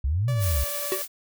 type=exponential two-way sweep; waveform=sine; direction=up then down; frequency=61.9 to 131.1 to 61.9 Hz; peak=-21 dBFS; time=0.04-0.64 s; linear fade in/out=5 ms; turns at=0.3 s
type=tone with tremolo; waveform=sawtooth; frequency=578 Hz; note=D5; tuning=28 cents flat; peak=-28 dBFS; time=0.28-1.02 s; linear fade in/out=2 ms; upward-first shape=triangle; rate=11 Hz; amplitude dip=40%
type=noise; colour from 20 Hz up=blue; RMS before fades=-31 dBFS; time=0.39-1.08 s; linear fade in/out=50 ms
type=tone with exponential decay; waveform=square; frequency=377 Hz; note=F#4; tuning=32 cents sharp; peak=-21 dBFS; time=0.92-1.04 s; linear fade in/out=1 ms; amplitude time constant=24 ms
effects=none